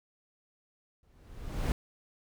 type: noise with exponential growth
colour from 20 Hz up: brown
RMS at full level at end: -26 dBFS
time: 1.03-1.72 s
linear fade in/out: 1 ms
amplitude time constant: 150 ms
effects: none